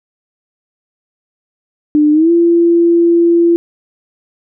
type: tone with pitch glide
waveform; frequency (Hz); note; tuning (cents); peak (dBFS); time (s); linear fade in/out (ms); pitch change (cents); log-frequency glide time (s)
sine; 299.6 to 340.2; D4 to F4; +35 to -45; -6; 1.95-3.56; 0; +220; 2.12-2.31
effects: none